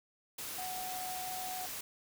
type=tone in noise; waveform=sine; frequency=740 Hz; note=F#5; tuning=in tune; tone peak=-40 dBFS; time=0.58-1.66 s; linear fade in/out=5 ms; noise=white; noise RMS=-42 dBFS; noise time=0.38-1.81 s; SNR=-1 dB; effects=none